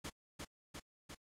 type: noise with echo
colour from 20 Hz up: pink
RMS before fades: -44 dBFS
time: 0.04-0.1 s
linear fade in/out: 10 ms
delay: 350 ms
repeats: 3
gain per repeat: -2 dB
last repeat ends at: 1.15 s
effects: low-pass 10000 Hz 12 dB/octave + AAC 64 kbps